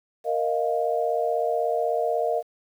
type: chord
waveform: sine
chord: Bb suspended fourth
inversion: none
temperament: equal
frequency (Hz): 466.2 / 622.3 / 698.5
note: Bb4 / Eb5 / F5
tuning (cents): 0 / 0 / 0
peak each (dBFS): -26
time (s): 0.24-2.43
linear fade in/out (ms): 50
effects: 9-bit